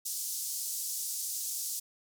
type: band-pass noise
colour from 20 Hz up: pink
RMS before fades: -36 dBFS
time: 0.05-1.8 s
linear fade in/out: 10 ms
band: 5600 to 16000 Hz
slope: 24 dB/octave
effects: none